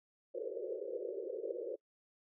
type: band-pass noise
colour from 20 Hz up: white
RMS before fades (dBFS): -41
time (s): 0.34-1.76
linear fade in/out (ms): 10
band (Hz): 360 to 550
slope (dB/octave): 96
effects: noise-tail reverb RT60 0.1 s tail -24 dB re dry